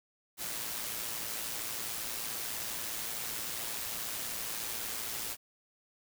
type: noise with amplitude modulation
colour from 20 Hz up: white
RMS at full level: -36 dBFS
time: 0.37-5.37 s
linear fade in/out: 50 ms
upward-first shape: sine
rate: 113 Hz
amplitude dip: 40%
effects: none